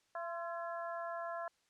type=harmonic tone with a mistuned harmonic; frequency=338.1 Hz; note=E4; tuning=44 cents sharp; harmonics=2 / 3 / 4 / 5; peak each=-41 / -45 / -47 / -49 dBFS; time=0.15-1.48 s; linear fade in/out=2 ms; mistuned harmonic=3; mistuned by=+46 cents; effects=white hiss -75 dBFS RMS until 1.69 s + low-pass 7000 Hz 12 dB/octave